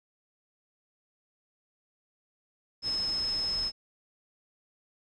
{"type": "tone in noise", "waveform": "sine", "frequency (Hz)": 5180, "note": "E8", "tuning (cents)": -31, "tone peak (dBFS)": -28, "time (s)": [2.82, 3.72], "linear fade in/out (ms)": 50, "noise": "pink", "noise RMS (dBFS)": -43, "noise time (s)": [2.82, 3.72], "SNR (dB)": 12, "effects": ["resampled to 22050 Hz"]}